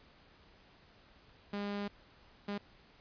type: tone bursts at uneven times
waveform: sawtooth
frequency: 203.1 Hz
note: G#3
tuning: 38 cents flat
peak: -32 dBFS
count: 2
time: 1.53-1.88 / 2.48-2.58 s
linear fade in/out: 5 ms
effects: pink hiss -62 dBFS RMS until 3 s + resampled to 11025 Hz